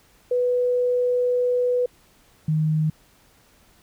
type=tone pair in turn; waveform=sine; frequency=493.9 / 155.57 Hz; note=B4 / D#3; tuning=0 / 0 cents; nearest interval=octave + minor sixth; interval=2000 cents; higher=first; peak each=-18 / -18 dBFS; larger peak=neither; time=0.31-1.86 / 2.48-2.9 s; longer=first; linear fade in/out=5 ms; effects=pink hiss -57 dBFS RMS until 3.82 s